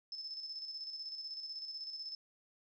sine tone with tremolo, 5250 Hz, E8, 8 cents flat, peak -40 dBFS, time 0.12-2.15 s, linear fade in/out 2 ms, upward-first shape square, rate 16 Hz, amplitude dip 45%, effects none

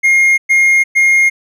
triangle tone bursts, 2135 Hz, C7, 34 cents sharp, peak -5 dBFS, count 3, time 0.03-1.3 s, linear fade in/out 20 ms, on 350 ms, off 110 ms, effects none

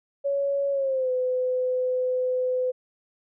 sine tone with pitch glide, 559 to 506.7 Hz, C#5 to B4, +14 to +44 cents, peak -22 dBFS, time 0.24-2.72 s, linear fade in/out 20 ms, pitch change -170 cents, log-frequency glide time 0.71-1.11 s, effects none

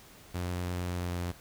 sawtooth tone with pitch glide, 89.1 to 87.87 Hz, F2 to F2, +35 to +11 cents, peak -28 dBFS, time 0.34-1.32 s, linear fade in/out 10 ms, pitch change -24 cents, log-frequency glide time 0.89-1.18 s, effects pink hiss -54 dBFS RMS until 1.4 s

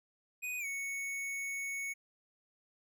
square tone with pitch glide, 2489 to 2217 Hz, D#7 to C#7, 0 to 0 cents, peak -37 dBFS, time 0.42-1.94 s, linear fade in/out 20 ms, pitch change -200 cents, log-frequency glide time 0.59-0.66 s, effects none

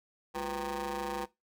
20% pulse ring-modulated tone, 144.5 Hz, D3, 28 cents flat, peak -26 dBFS, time 0.34-1.26 s, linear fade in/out 20 ms, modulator 637 Hz, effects noise-tail reverb RT60 0.2 s tail -19 dB re dry

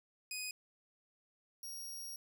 15% pulse tone pair in turn, 2500 / 5625 Hz, D#7 / F8, +8 / +12 cents, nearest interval octave + major second, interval 1404 cents, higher second, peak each -33 / -38 dBFS, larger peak first, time 0.31-0.51 / 1.63-2.16 s, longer second, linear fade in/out 2 ms, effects none

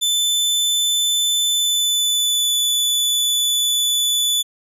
sawtooth tone with pitch glide, 3520 to 3474 Hz, A7 to A7, 0 to -23 cents, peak -13 dBFS, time 0.01-4.43 s, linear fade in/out 20 ms, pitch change -23 cents, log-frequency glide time 1.48-2.54 s, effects resampled to 32000 Hz

